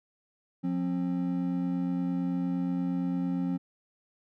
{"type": "tone pair together", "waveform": "triangle", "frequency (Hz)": [178, 266.7], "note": ["F3", "C4"], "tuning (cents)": [33, 33], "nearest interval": "perfect fifth", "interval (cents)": 700, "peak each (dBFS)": -28, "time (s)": [0.63, 3.58], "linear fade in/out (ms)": 20, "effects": []}